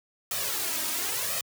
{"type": "noise with flanger", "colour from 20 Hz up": "white", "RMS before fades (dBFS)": -30, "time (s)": [0.31, 1.41], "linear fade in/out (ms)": 2, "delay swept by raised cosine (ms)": [1.6, 3.2], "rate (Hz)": 0.95, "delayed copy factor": 1, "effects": ["high-pass 100 Hz 12 dB/octave"]}